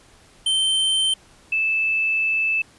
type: tone pair in turn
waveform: square / sine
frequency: 3108 / 2629 Hz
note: G7 / E7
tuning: -16 / -5 cents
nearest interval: minor third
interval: 289 cents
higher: first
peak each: -18 dBFS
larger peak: neither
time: 0.46-1.14 / 1.52-2.62 s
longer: second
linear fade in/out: 5 ms
effects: pink hiss -52 dBFS RMS until 2.78 s + resampled to 24000 Hz